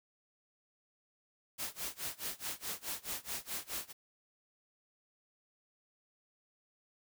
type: noise with tremolo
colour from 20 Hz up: white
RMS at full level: -38 dBFS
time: 1.58-3.93 s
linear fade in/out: 20 ms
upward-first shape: sine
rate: 4.7 Hz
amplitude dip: 95%
effects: none